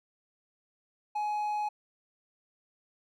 triangle tone, 840 Hz, G#5, 19 cents sharp, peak -27 dBFS, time 1.15-1.69 s, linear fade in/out 10 ms, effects none

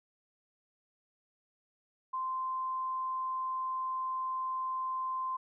sine tone, 1040 Hz, C6, 11 cents flat, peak -32 dBFS, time 2.13-5.37 s, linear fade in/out 10 ms, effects none

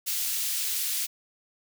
white high-pass noise, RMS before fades -29 dBFS, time 0.06-1.07 s, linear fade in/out 20 ms, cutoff 2800 Hz, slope 12 dB/octave, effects none

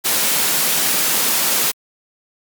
white high-pass noise, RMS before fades -17 dBFS, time 0.04-1.72 s, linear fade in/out 20 ms, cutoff 140 Hz, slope 48 dB/octave, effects Opus 48 kbps

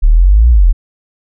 sine exponential two-way sweep, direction up then down, 34.84 to 61.6 to 36.45 Hz, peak -3 dBFS, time 0.02-0.73 s, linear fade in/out 20 ms, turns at 0.5 s, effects none

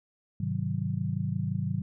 sine chord, Ab dominant seventh, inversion none, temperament just, 103.83 / 129.78 / 155.74 / 186.89 Hz, Ab2 / C3 / Eb3 / Gb3, 0 / -14 / +2 / +18 cents, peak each -33 dBFS, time 0.4-1.82 s, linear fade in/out 5 ms, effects none

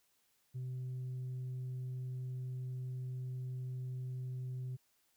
sine tone with tanh clipping, 127.7 Hz, C3, 42 cents flat, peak -39 dBFS, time 0.54-4.77 s, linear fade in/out 20 ms, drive 1 dB, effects white hiss -75 dBFS RMS until 5.16 s

